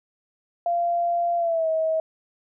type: tone with pitch glide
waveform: sine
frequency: 690 to 640.1 Hz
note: F5 to D#5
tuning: -21 to +49 cents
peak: -20 dBFS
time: 0.66-2 s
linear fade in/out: 2 ms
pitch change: -130 cents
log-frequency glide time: 1.37-1.68 s
effects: none